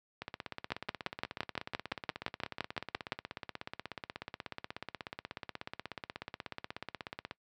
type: two click trains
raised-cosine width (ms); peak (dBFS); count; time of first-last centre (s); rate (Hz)
0.3; -23 / -16; 118 / 15; 0.22-7.311 / 0.72-3.121; 16.5 / 5.83
effects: noise-tail reverb RT60 0.1 s tail -22 dB re dry + high-pass 80 Hz 12 dB/octave